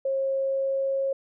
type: tone with pitch glide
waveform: sine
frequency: 539 to 542.7 Hz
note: C#5 to C#5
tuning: -49 to -37 cents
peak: -23 dBFS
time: 0.05-1.13 s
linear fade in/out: 5 ms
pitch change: +12 cents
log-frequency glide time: 0.16-1.02 s
effects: none